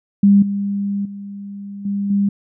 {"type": "tone with level steps", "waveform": "sine", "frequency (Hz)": 200.4, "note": "G3", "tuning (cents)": 38, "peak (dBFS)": [-7, -18, -28, -18, -13], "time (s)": [0.23, 2.29], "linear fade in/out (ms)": 5, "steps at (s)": [0.42, 1.05, 1.85, 2.1], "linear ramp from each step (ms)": 5, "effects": []}